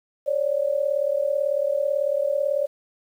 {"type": "tone pair together", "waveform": "sine", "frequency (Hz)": [549.2, 587.3], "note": ["C#5", "D5"], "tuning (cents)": [-16, 0], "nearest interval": "minor second", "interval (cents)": 116, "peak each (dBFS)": -23, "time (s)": [0.26, 2.67], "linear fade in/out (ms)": 20, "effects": ["9-bit"]}